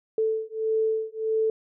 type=beating tone pair; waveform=sine; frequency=440 / 441.6 Hz; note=A4 / A4; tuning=0 / +6 cents; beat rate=1.6 Hz; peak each=-26 dBFS; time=0.18-1.5 s; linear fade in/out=2 ms; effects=none